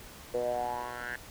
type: tone with band-pass filter sweep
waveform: 10% pulse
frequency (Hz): 121.7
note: B2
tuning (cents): -25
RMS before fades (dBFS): -34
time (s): 0.34-1.16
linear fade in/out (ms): 5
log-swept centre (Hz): 490 to 1700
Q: 6.3
effects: pink hiss -49 dBFS RMS until 1.3 s